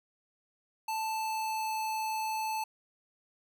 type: tone with pitch glide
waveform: square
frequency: 881 to 874.4 Hz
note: A5 to A5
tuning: +2 to -11 cents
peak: -32 dBFS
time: 0.88-2.64 s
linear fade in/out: 5 ms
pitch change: -13 cents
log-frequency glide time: 0.99-1.77 s
effects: none